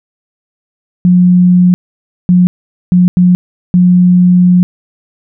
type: tone bursts at uneven times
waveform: sine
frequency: 179.4 Hz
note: F3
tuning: 47 cents sharp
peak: -3 dBFS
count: 5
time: 1.05-1.74 / 2.29-2.47 / 2.92-3.08 / 3.17-3.35 / 3.74-4.63 s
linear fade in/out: 0 ms
effects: none